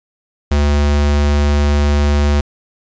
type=tone; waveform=square; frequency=72.7 Hz; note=D2; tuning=17 cents flat; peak=-11 dBFS; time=0.51-2.41 s; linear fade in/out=5 ms; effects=resampled to 16000 Hz + 7-bit